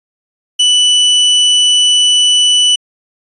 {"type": "tone", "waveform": "40% pulse", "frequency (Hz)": 2974, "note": "F#7", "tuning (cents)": 8, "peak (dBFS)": -6, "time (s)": [0.59, 2.76], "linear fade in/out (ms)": 10, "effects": ["resampled to 24000 Hz"]}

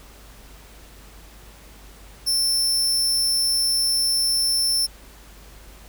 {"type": "tone", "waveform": "sawtooth", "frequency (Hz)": 5360, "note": "E8", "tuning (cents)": 28, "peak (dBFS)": -16, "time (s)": [2.26, 4.87], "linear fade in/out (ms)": 20, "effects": ["added 50 Hz sine -45 dBFS peak until 5.88 s", "pink hiss -48 dBFS RMS until 5.88 s"]}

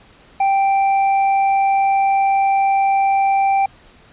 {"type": "tone with tanh clipping", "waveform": "triangle", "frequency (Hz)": 784, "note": "G5", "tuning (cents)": 0, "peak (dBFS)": -14, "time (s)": [0.4, 3.66], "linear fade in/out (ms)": 5, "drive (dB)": 11, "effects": ["pink hiss -48 dBFS RMS until 4.12 s", "resampled to 8000 Hz"]}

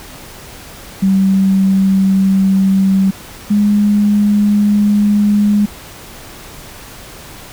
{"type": "tone pair in turn", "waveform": "sine", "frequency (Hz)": [192.7, 206.6], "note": ["G3", "G#3"], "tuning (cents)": [-29, -9], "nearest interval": "minor second", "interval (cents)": 120, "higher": "second", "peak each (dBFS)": -8, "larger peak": "neither", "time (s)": [[1.02, 3.11], [3.5, 5.66]], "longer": "second", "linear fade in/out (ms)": 10, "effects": ["pink hiss -34 dBFS RMS until 7.52 s"]}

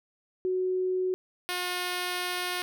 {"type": "tone pair in turn", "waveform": ["sine", "5% pulse"], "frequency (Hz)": [370, 359.1], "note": ["F#4", "F4"], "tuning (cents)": [0, 48], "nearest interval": "minor second", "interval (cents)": 52, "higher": "first", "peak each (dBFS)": [-25, -18], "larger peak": "second", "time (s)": [[0.45, 1.14], [1.49, 2.62]], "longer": "second", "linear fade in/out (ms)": 0, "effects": []}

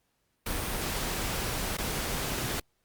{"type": "noise with dropouts", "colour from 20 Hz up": "pink", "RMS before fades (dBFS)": -32, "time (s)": [0.46, 2.6], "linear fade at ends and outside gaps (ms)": 5, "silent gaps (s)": [1.771, 1.783], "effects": ["pink hiss -75 dBFS RMS until 2.84 s", "Opus 48 kbps"]}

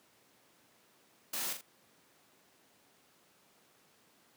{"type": "noise with echo", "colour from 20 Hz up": "white", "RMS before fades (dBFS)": -37, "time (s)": [1.33, 1.53], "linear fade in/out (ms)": 5, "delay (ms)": 41, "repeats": 2, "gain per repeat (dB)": -7, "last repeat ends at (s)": 1.612, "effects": ["pink hiss -66 dBFS RMS until 4.36 s", "high-pass 200 Hz 12 dB/octave"]}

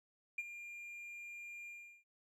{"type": "tone with ADSR envelope", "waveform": "triangle", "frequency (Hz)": 2400, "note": "D7", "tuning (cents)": 37, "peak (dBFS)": -31, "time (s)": [0.38, 2.04], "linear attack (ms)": 6, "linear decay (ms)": 34, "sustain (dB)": -14, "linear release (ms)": 370, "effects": ["tanh soft clip ceiling -33 dBFS"]}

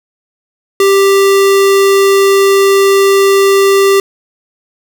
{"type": "tone", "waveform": "square", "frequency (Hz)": 393.1, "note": "G4", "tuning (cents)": 5, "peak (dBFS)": -6, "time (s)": [0.8, 4], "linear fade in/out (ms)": 2, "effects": []}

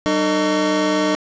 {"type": "tone cluster", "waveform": "square", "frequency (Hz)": [191, 302.6, 451.2, 618, 1129], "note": ["G3", "D#4", "A4", "D#5", "C#6"], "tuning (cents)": [-45, -48, 44, -12, 31], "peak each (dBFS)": [-27, -20, -26, -22, -27], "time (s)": [0.06, 1.15], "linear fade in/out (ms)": 0, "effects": ["resampled to 16000 Hz", "8-bit"]}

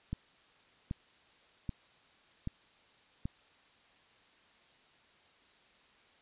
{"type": "click train", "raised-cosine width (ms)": 5, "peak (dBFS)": -23, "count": 5, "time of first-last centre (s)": [0.13, 3.255], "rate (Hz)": 1.28, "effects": ["white hiss -64 dBFS RMS until 6.21 s", "resampled to 8000 Hz"]}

